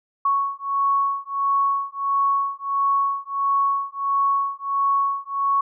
sine beating tone pair, 1108.7 / 1110.2 Hz, C#6 / C#6, 0 / +2 cents, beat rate 1.5 Hz, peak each -22 dBFS, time 0.25-5.61 s, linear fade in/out 5 ms, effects none

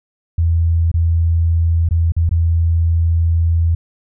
sine tone with dropouts, 83.2 Hz, E2, 17 cents sharp, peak -11 dBFS, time 0.38-3.75 s, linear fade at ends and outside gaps 5 ms, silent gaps 0.916-0.94 / 1.889-1.909 / 2.121-2.165 / 2.293-2.311 s, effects none

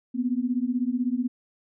sine beating tone pair, 240 / 256 Hz, B3 / C4, -49 / -38 cents, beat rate 16 Hz, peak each -26 dBFS, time 0.14-1.28 s, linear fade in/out 20 ms, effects none

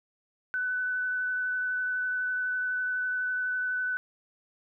sine tone with vibrato, 1500 Hz, F#6, 23 cents sharp, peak -27 dBFS, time 0.54-3.97 s, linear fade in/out 0 ms, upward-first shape sine, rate 12 Hz, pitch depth 11 cents each way, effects none

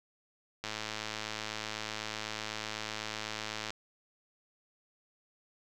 click train, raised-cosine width 0.2 ms, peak -19 dBFS, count 332, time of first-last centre 0.64-3.705 s, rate 108 Hz, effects none

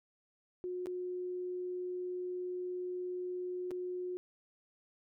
sine tone with dropouts, 361.7 Hz, F#4, 39 cents flat, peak -36 dBFS, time 0.64-4.17 s, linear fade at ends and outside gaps 0 ms, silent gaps 0.859-0.869 / 3.708-3.714 s, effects none

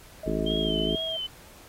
sine tone with pitch glide, 630 to 646.6 Hz, D#5 to E5, +21 to -34 cents, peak -33 dBFS, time 0.23-1.17 s, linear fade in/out 5 ms, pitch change +45 cents, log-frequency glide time 0.34-0.96 s
harmonic tone, 53.9 Hz, A1, 35 cents flat, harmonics 1 / 3 / 4 / 5 / 6 / 7 / 8, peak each -33 / -33 / -33 / -33 / -33 / -33 / -33 dBFS, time 0.26-0.96 s, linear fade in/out 5 ms
sine tone with vibrato, 3154 Hz, G7, 10 cents sharp, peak -29 dBFS, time 0.46-1.27 s, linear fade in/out 10 ms, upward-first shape sine, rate 2.2 Hz, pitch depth 69 cents each way
effects pink hiss -51 dBFS RMS until 1.68 s + AAC 48 kbps

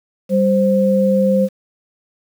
sine tone pair together, 196 / 523.3 Hz, G3 / C5, 0 / 0 cents, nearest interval octave + perfect fourth, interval 1700 cents, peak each -14 dBFS, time 0.29-1.49 s, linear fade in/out 50 ms, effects 7-bit

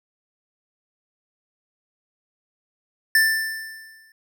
square tone with exponential decay, 1773 Hz, A6, 13 cents sharp, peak -13 dBFS, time 3.15-4.12 s, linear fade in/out 2 ms, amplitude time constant 210 ms, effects none

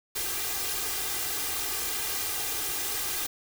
white noise with comb filter, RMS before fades -31 dBFS, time 0.15-3.27 s, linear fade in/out 10 ms, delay 2.5 ms, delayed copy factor +0.8, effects none

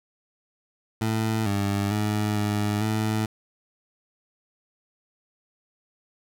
20% pulse tone with pitch steps, 110.6 / 100.4 / 105.6 / 104.2 / 108.8 Hz, A2 / G2 / G#2 / G#2 / A2, +9 / +42 / +29 / +6 / -19 cents, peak -18 dBFS, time 1.01-3.26 s, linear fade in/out 5 ms, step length 450 ms, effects none

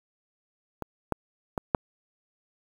clicks, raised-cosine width 1 ms, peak -19 / -11 / -14 / -6 dBFS, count 4, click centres 0.823 / 1.123 / 1.578 / 1.748 s, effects 7-bit

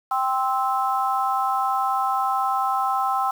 harmonic tone, 261.6 Hz, C4, in tune, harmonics 3 / 4 / 5, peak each -23 / -25 / -25 dBFS, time 0.11-3.31 s, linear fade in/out 5 ms, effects 7-bit

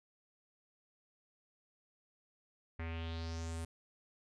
square tone with low-pass filter sweep, 82.3 Hz, E2, 2 cents flat, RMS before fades -41 dBFS, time 2.79-3.65 s, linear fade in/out 5 ms, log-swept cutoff 2000 to 9900 Hz, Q 3.6, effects none

